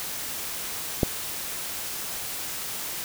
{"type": "click", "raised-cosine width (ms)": 2, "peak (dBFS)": -6, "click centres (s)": 1.032, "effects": ["white hiss -33 dBFS RMS until 3.04 s"]}